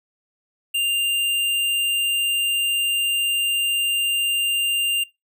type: tone with hard clipping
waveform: sine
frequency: 2794 Hz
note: F7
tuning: in tune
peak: -20 dBFS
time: 0.74-5.04 s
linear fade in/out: 10 ms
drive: 15 dB
effects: noise-tail reverb RT60 0.2 s tail -21 dB re dry